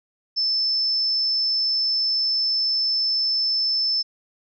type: tone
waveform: sine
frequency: 5274 Hz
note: E8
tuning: in tune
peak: -19 dBFS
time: 0.36-4.03 s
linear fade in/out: 20 ms
effects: none